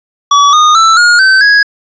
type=tone with pitch steps; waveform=square; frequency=1141 / 1230 / 1325.9 / 1429.3 / 1540.7 / 1660.9 Hz; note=C#6 / D#6 / E6 / F6 / G6 / G#6; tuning=+50 / -20 / +10 / +40 / -30 / 0 cents; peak=-4 dBFS; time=0.31-1.63 s; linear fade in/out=5 ms; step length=220 ms; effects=resampled to 16000 Hz + 7-bit